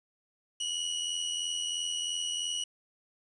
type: tone pair together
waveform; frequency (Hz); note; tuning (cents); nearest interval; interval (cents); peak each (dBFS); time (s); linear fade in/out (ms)
sawtooth; 2901 / 2984; F#7 / F#7; -35 / +14; unison; 49; -29 / -34; 0.6-2.64; 5
effects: resampled to 22050 Hz + 10-bit